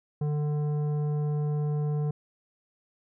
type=tone with tanh clipping; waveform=sine; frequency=148.6 Hz; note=D3; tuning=21 cents sharp; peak=-27 dBFS; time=0.21-2.11 s; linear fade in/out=5 ms; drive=11 dB; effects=none